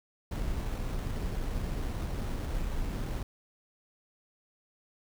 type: noise with sample-and-hold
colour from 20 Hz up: brown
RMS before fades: -33 dBFS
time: 0.31-3.23 s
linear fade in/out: 5 ms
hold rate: 4900 Hz
effects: none